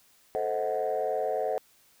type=chord; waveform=sine; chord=A diminished seventh; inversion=none; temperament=equal with one note detuned; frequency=440 / 523.3 / 632 / 740 Hz; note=A4 / C5 / Eb5 / Gb5; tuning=0 / 0 / +27 / 0 cents; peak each=-31 dBFS; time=0.35-1.58 s; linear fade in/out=0 ms; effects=tanh soft clip ceiling -20 dBFS + white hiss -62 dBFS RMS until 2 s